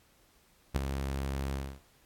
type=tone with ADSR envelope; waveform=sawtooth; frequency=68 Hz; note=C#2; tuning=33 cents flat; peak=-20 dBFS; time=0.74-1.8 s; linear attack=22 ms; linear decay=15 ms; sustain=-8 dB; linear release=260 ms; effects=pink hiss -65 dBFS RMS until 2.05 s + AAC 64 kbps